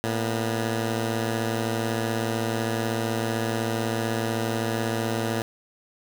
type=tone pair together; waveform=10% pulse; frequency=112.89 / 241.7 Hz; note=A2 / B3; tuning=+45 / -37 cents; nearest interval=octave + minor second; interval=1318 cents; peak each=-17 / -25 dBFS; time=0.04-5.42 s; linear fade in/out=0 ms; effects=8-bit